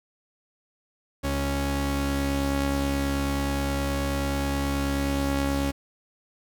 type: tone pair together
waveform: sawtooth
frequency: 69.39 / 277.2 Hz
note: C#2 / C#4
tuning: +2 / 0 cents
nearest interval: 2 octaves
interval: 2398 cents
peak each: -23 dBFS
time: 1.23-5.72 s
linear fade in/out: 20 ms
effects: none